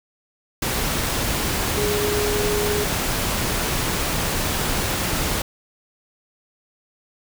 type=tone in noise; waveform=sine; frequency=415.3 Hz; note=G#4; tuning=in tune; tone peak=-22 dBFS; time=1.77-2.84 s; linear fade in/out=5 ms; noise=pink; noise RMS=-23 dBFS; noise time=0.62-5.42 s; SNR=-2 dB; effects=none